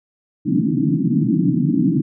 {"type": "band-pass noise", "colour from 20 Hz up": "white", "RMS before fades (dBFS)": -17, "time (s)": [0.45, 2.02], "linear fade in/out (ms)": 20, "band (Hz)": [130, 320], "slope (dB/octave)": 96, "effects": []}